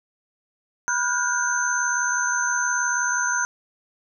sine tone cluster, 982 / 1436 / 1515 / 1581 / 6220 Hz, B5 / F6 / F#6 / G6 / G8, -10 / +48 / +40 / +14 / -14 cents, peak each -27 / -24 / -30 / -32 / -26 dBFS, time 0.88-3.45 s, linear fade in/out 0 ms, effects none

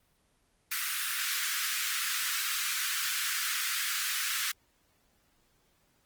pink high-pass noise, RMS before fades -32 dBFS, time 0.71-4.52 s, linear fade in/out 10 ms, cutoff 1300 Hz, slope 48 dB/octave, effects pink hiss -70 dBFS RMS until 6.05 s + Opus 24 kbps

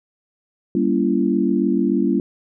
sine chord, G diminished seventh, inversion none, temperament just, 196 / 235.2 / 282.2 / 338.7 Hz, G3 / Bb3 / Db4 / Fb4, 0 / +16 / +31 / +47 cents, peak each -21 dBFS, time 0.75-2.2 s, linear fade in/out 2 ms, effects none

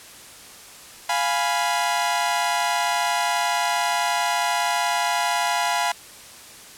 sawtooth chord, F diminished, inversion none, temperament equal, 698.5 / 830.6 / 987.8 Hz, F5 / Ab5 / Cb6, 0 / 0 / 0 cents, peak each -21 dBFS, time 1.09-5.92 s, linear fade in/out 5 ms, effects white hiss -43 dBFS RMS until 6.77 s + low-pass 11000 Hz 12 dB/octave

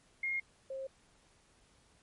sine tone pair in turn, 2137 / 534.2 Hz, C7 / C5, +36 / +36 cents, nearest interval 2 octaves, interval 2400 cents, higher first, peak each -32 / -38 dBFS, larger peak first, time 0.23-0.4 / 0.7-0.87 s, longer neither, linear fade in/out 5 ms, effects pink hiss -67 dBFS RMS until 2.02 s + MP3 48 kbps

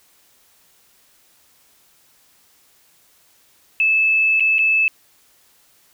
sine tone with dropouts, 2616 Hz, E7, 14 cents flat, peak -13 dBFS, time 3.8-4.88 s, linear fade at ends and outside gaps 1 ms, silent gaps 4.398-4.405 / 4.584-4.59 s, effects white hiss -56 dBFS RMS until 5.93 s

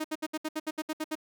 sawtooth tone bursts, 311.1 Hz, D#4, in tune, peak -26 dBFS, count 11, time 0-1.154 s, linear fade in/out 10 ms, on 44 ms, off 67 ms, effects none

